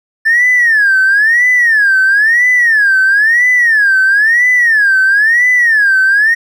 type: tone with vibrato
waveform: triangle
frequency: 1752 Hz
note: A6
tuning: 8 cents flat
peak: -3 dBFS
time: 0.25-6.35 s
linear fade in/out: 20 ms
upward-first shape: sine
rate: 1 Hz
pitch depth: 230 cents each way
effects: tanh soft clip ceiling -3 dBFS